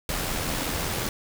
pink noise with amplitude modulation, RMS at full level -27 dBFS, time 0.09-1.09 s, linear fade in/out 2 ms, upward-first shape sine, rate 85.3 Hz, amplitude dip 35%, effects none

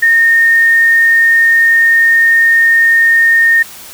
sine tone, 1835 Hz, A#6, 28 cents flat, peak -5 dBFS, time 0.02-3.63 s, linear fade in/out 10 ms, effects white hiss -32 dBFS RMS until 3.93 s

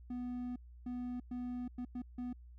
triangle tone bursts at uneven times, 246.9 Hz, B3, in tune, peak -36 dBFS, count 6, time 0.1-0.56 / 0.86-1.2 / 1.31-1.68 / 1.78-1.85 / 1.95-2.02 / 2.18-2.33 s, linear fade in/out 5 ms, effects added 60 Hz sine -52 dBFS peak until 2.58 s

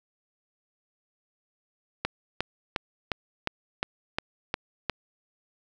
click train, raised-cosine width 0.3 ms, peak -10 dBFS, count 9, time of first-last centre 2.05-4.897 s, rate 2.81 Hz, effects none

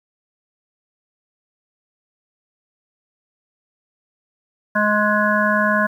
harmonic tone, 209.8 Hz, G#3, 18 cents sharp, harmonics 1 / 3 / 5 / 7 / 8, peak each -21 / -21 / -21 / -21 / -21 dBFS, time 4.75-5.87 s, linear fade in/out 10 ms, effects 8-bit

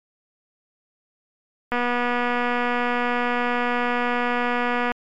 click train, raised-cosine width 0.5 ms, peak -9 dBFS, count 778, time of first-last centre 1.72-4.918 s, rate 243 Hz, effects MP3 96 kbps

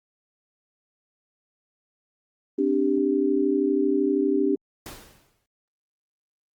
sine chord, C suspended second, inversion none, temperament just, 261.6 / 294.3 / 392.4 Hz, C4 / D4 / G4, 0 / +4 / +2 cents, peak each -26 / -23 / -23 dBFS, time 2.58-4.56 s, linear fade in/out 10 ms
pink noise with exponential decay, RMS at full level -37 dBFS, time 4.86-5.46 s, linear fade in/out 1 ms, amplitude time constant 130 ms
effects Opus 24 kbps

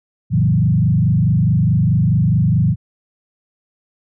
sine tone with frequency modulation, 139.2 Hz, C#3, 8 cents sharp, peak -11 dBFS, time 0.3-2.76 s, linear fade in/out 50 ms, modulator 24.7 Hz, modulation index 1.7, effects none

